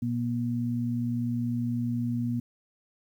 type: tone pair together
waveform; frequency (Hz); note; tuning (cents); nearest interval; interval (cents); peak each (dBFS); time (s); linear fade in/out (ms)
sine; 119.75 / 239.5; A#2 / A#3; +47 / +47; octave; 1200; -30 / -28; 0.02-2.4; 5
effects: 10-bit